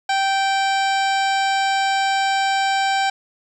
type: harmonic tone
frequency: 780 Hz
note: G5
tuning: 9 cents flat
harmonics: 1 / 2 / 3 / 4 / 5 / 6 / 7 / 9 / 10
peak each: -18 / -24 / -28 / -30 / -32 / -34 / -35 / -37 / -38 dBFS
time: 0.09-3.1 s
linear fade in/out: 5 ms
effects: 9-bit